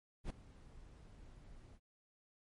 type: noise with ADSR envelope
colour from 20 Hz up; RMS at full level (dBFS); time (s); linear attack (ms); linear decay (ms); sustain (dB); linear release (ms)
brown; -38; 0.24-1.8; 63; 3; -19; 61
effects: MP3 48 kbps